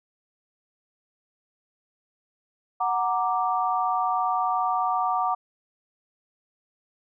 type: chord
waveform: sine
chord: Gb augmented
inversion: none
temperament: equal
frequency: 740 / 932.3 / 1174.7 Hz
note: Gb5 / Bb5 / D6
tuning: 0 / 0 / 0 cents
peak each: -25 / -28 / -26 dBFS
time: 2.8-5.35 s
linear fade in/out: 10 ms
effects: none